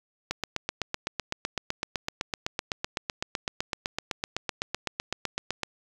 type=click train; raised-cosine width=0.2 ms; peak=-11 dBFS; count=43; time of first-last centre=0.31-5.633 s; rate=7.89 Hz; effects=7-bit